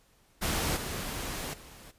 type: noise with level steps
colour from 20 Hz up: pink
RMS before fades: -30 / -36 / -50 dBFS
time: 0.41-1.92 s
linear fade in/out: 20 ms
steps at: 0.76 / 1.53 s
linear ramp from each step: 10 ms
effects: pink hiss -65 dBFS RMS until 1.98 s + resampled to 32000 Hz